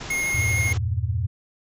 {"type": "low-pass noise", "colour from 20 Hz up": "pink", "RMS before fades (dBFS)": -35, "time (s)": [0, 0.78], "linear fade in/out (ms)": 10, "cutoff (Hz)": 7300, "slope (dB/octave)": 96}
{"type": "tone with vibrato", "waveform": "square", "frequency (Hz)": 2148, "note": "C7", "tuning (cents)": 45, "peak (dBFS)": -23, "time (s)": [0.1, 0.73], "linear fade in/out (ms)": 5, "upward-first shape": "sine", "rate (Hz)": 13, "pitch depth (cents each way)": 13}
{"type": "chord", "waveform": "sine", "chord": "E diminished", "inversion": "none", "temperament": "equal", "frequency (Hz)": [82.41, 98, 116.54], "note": ["E2", "G2", "Bb2"], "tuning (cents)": [0, 0, 0], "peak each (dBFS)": -26, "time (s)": [0.34, 1.27], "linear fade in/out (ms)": 10}
{"effects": []}